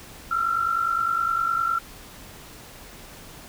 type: tone pair together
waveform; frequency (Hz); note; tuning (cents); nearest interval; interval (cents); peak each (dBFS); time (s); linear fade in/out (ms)
sine; 1318.5 / 1368.3; E6 / F6; 0 / -36; minor second; 64; -27 / -22; 0.31-1.79; 5
effects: pink hiss -44 dBFS RMS until 3.48 s